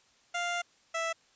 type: tone pair in turn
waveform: 15% pulse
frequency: 698.5 / 659.3 Hz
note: F5 / E5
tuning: 0 / 0 cents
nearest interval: minor second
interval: 100 cents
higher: first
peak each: -24 dBFS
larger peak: neither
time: 0.34-0.62 / 0.94-1.13 s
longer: first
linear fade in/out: 10 ms
effects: white hiss -65 dBFS RMS until 1.35 s + resampled to 16000 Hz